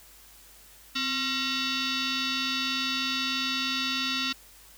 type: tone with frequency modulation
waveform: sine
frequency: 554.4 Hz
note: C#5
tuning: in tune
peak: -26 dBFS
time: 0.95-4.33 s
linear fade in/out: 10 ms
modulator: 814 Hz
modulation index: 5.5
effects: added 50 Hz sine -59 dBFS peak until 4.77 s + white hiss -53 dBFS RMS until 4.77 s